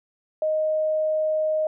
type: tone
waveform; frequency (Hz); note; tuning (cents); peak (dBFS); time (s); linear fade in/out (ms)
sine; 622.3; D#5; 0; -20; 0.42-1.67; 2
effects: none